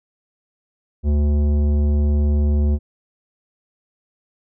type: tone with tanh clipping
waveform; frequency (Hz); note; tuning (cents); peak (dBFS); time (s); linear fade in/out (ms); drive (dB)
triangle; 73.42; D2; 0; -16; 1.03-2.79; 50; 17
effects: none